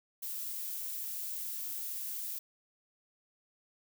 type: noise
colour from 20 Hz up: violet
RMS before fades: -39 dBFS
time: 0.22-2.39 s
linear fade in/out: 10 ms
effects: none